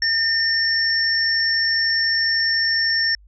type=tone pair together; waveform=sine; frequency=1814 / 5436 Hz; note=A#6 / F8; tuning=-48 / -48 cents; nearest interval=octave + perfect fifth; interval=1900 cents; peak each=-20 / -19 dBFS; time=0.02-3.15 s; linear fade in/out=2 ms; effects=added 50 Hz sine -46 dBFS peak until 3.27 s